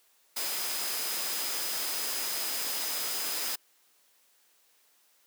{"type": "tone in noise", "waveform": "sine", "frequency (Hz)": 5020, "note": "D#8", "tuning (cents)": 15, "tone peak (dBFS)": -39, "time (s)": [0.36, 3.56], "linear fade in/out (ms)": 10, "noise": "white", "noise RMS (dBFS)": -33, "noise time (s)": [0.36, 3.56], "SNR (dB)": -9, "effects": ["white hiss -66 dBFS RMS until 5.26 s", "high-pass 300 Hz 12 dB/octave"]}